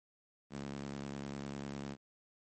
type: tone with high-pass filter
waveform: sawtooth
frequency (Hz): 70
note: C#2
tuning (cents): +18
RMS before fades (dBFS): -43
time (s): 0.5-1.97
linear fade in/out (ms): 50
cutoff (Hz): 190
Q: 1.8
effects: MP3 32 kbps